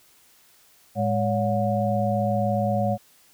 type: tone cluster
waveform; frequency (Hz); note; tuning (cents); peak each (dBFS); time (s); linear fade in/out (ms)
sine; 109.3 / 206.9 / 563 / 721; A2 / G#3 / C#5 / F#5; -11 / -6 / +27 / -45; -26; 0.95-2.98; 50
effects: white hiss -57 dBFS RMS until 3.33 s